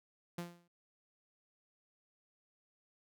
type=tone with exponential decay; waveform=sawtooth; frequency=173.2 Hz; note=F3; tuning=14 cents flat; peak=-33 dBFS; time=0.38-0.68 s; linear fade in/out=5 ms; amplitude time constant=65 ms; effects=none